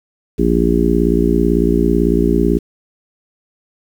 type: harmonic tone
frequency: 58 Hz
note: A#1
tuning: 8 cents flat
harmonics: 1 / 3 / 4 / 5 / 6 / 7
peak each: -18 / -18 / -18 / -18 / -18 / -18 dBFS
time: 0.38-2.59 s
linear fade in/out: 20 ms
effects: 7-bit